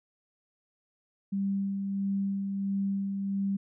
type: tone with tremolo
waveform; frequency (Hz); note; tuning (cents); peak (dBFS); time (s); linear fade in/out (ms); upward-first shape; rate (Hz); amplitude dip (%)
sine; 196.9; G3; +8; -26; 1.32-3.57; 10; sine; 1.5; 35
effects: none